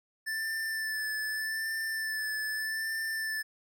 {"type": "tone with vibrato", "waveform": "square", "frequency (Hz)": 1760, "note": "A6", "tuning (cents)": 0, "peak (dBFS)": -32, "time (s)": [0.26, 3.43], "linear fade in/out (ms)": 20, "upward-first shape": "sine", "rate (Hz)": 0.82, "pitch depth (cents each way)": 24, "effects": []}